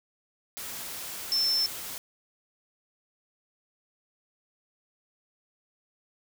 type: tone in noise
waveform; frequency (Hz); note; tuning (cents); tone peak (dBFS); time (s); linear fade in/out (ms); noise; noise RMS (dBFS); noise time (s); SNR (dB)
sine; 5330; E8; +18; -23; 1.32-1.66; 0; white; -38; 0.57-1.98; +12
effects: none